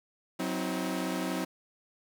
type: chord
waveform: sawtooth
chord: C diminished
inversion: second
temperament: equal with one note detuned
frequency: 185 / 261.6 / 318.8 Hz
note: Gb3 / C4 / Eb4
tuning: 0 / 0 / +42 cents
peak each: -31 dBFS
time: 0.39-1.45 s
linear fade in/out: 10 ms
effects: 9-bit